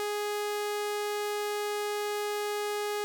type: tone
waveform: sawtooth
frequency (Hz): 415.3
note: G#4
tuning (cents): 0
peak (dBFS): -26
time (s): 0-3.04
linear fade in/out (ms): 0
effects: none